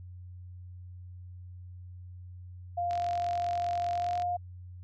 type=tone with pitch glide; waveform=sine; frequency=698.5 to 708.3 Hz; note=F5 to F5; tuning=0 to +24 cents; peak=-28 dBFS; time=2.77-4.37 s; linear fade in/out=10 ms; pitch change=+24 cents; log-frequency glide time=3.93-4.16 s
type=click train; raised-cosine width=0.2 ms; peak=-26 dBFS; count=60; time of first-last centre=2.91-4.221 s; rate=45 Hz
effects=added 90 Hz sine -43 dBFS peak until 4.83 s